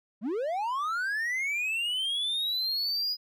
triangle linear sweep, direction up, 182.4 to 4978 Hz, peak -26 dBFS, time 0.21-3.17 s, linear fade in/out 50 ms, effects none

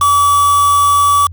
triangle tone with quantisation, 1146 Hz, D6, 43 cents flat, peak -6 dBFS, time 0.01-1.27 s, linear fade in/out 5 ms, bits 3, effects added 86 Hz sine -27 dBFS peak until 1.32 s

